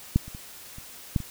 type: clicks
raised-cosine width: 5 ms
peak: -7 / -28 / -27 / -29 / -10 / -23 dBFS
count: 6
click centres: 0.16 / 0.28 / 0.349 / 0.784 / 1.162 / 1.203 s
effects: white hiss -45 dBFS RMS until 1.3 s